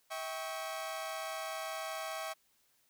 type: chord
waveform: sawtooth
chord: C# diminished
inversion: first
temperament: equal with one note detuned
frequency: 644.2 / 784 / 1108.7 Hz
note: E5 / G5 / C#6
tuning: -40 / 0 / 0 cents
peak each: -37 / -40 / -40 dBFS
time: 0.1-2.34 s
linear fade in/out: 20 ms
effects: white hiss -72 dBFS RMS until 2.89 s

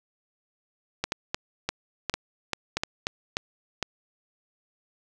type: clicks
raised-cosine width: 0.2 ms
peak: -9 dBFS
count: 12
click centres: 1.04 / 1.121 / 1.345 / 1.69 / 2.097 / 2.14 / 2.533 / 2.77 / 2.835 / 3.069 / 3.369 / 3.827 s
effects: none

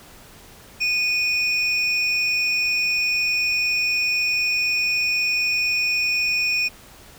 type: tone pair together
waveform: triangle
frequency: 2479 / 5416 Hz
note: D#7 / E8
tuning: -7 / +46 cents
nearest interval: octave + major second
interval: 1353 cents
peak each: -18 / -25 dBFS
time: 0.8-6.69 s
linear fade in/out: 20 ms
effects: pink hiss -46 dBFS RMS until 7.18 s

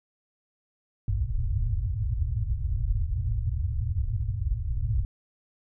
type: low-pass noise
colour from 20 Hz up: white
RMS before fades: -27 dBFS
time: 1.08-5.05 s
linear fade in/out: 2 ms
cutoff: 120 Hz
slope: 96 dB/octave
effects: none

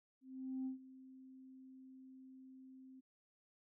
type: tone with ADSR envelope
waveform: sine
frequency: 261.6 Hz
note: C4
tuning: in tune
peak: -37 dBFS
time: 0.21-3.01 s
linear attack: 450 ms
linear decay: 120 ms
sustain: -18 dB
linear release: 18 ms
effects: tanh soft clip ceiling -35 dBFS

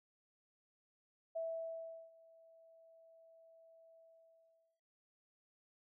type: tone with ADSR envelope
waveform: sine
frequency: 656 Hz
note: E5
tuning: 9 cents flat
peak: -37 dBFS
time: 1.35-4.81 s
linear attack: 14 ms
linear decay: 740 ms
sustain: -24 dB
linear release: 830 ms
effects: none

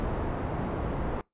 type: low-pass noise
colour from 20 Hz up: pink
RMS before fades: -31 dBFS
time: 0-1.21 s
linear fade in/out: 0 ms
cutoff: 970 Hz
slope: 12 dB/octave
effects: noise-tail reverb RT60 0.2 s tail -25 dB re dry + resampled to 8000 Hz

